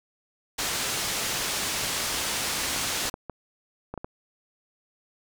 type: low-pass noise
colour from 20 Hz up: white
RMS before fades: -29 dBFS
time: 0.58-3.1 s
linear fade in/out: 10 ms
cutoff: 7700 Hz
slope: 12 dB/octave
type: clicks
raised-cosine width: 1 ms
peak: -20 dBFS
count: 8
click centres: 1.837 / 2.763 / 3.054 / 3.141 / 3.297 / 3.94 / 3.977 / 4.045 s
effects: none